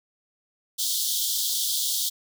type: high-pass noise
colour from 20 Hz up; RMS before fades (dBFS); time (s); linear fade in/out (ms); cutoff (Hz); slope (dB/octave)
pink; -26; 0.78-2.1; 20; 3200; 96
effects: none